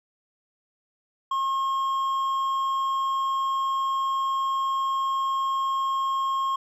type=tone with hard clipping; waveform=triangle; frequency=1077 Hz; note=C6; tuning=50 cents sharp; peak=-24 dBFS; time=1.31-6.56 s; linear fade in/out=5 ms; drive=7 dB; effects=none